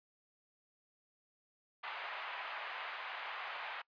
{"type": "band-pass noise", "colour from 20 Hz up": "pink", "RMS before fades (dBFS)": -44, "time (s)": [1.83, 3.82], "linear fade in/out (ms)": 10, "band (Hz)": [760, 3000], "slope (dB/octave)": 24, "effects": ["noise-tail reverb RT60 0.1 s tail -24 dB re dry", "resampled to 11025 Hz"]}